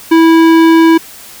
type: tone with tanh clipping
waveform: sine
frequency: 327.4 Hz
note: E4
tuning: 12 cents flat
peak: -5 dBFS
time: 0.11-0.98 s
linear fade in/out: 10 ms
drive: 18 dB
effects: white hiss -33 dBFS RMS until 1.4 s